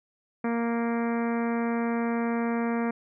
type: harmonic tone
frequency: 233.1 Hz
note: A#3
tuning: in tune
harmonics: 1 / 2 / 3 / 4 / 5 / 6 / 7 / 8 / 9 / 10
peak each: -26 / -32 / -36 / -38 / -40 / -42 / -43 / -44 / -45 / -46 dBFS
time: 0.44-2.91 s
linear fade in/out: 5 ms
effects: none